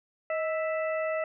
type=harmonic tone with a mistuned harmonic; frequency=659.3 Hz; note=E5; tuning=in tune; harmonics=1 / 2 / 3 / 4; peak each=-28 / -37 / -37 / -42 dBFS; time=0.3-1.24 s; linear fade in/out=2 ms; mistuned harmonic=1; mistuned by=-74 cents; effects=none